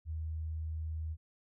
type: tone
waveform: sine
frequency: 79.3 Hz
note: D#2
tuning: 33 cents sharp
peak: -35 dBFS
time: 0.05-1.17 s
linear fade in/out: 50 ms
effects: none